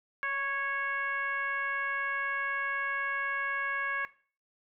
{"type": "tone with frequency modulation", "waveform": "sine", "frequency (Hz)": 1656, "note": "G#6", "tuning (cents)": -5, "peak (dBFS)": -29, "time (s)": [0.23, 4.05], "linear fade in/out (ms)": 0, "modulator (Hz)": 548, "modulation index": 1.1, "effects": ["noise-tail reverb RT60 0.4 s tail -17 dB re dry"]}